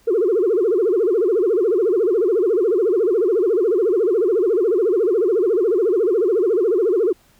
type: tone with vibrato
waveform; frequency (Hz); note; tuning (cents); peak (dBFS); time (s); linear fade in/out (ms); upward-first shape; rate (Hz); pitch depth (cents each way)
sine; 405.1; G#4; -43; -13; 0.07-7.13; 10; sine; 14; 270
effects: tanh soft clip ceiling -10 dBFS + pink hiss -56 dBFS RMS until 7.39 s